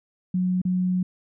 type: tone with dropouts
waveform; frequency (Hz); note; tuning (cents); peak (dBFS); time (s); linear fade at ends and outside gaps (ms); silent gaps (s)
sine; 182.7; F#3; -22; -20; 0.34-1.03; 5; 0.617-0.651
effects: none